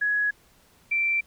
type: tone pair in turn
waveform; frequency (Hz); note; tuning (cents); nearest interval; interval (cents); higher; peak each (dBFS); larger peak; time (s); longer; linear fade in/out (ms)
sine; 1676 / 2346; G#6 / D7; +15 / -2; tritone; 583; second; -21; neither; 0.01-0.31 / 0.91-1.21; neither; 10
effects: pink hiss -59 dBFS RMS until 1.26 s